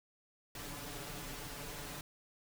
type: noise with comb filter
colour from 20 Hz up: pink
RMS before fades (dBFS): -45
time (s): 0.55-2.01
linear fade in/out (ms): 2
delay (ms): 6.9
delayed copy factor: +1
effects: none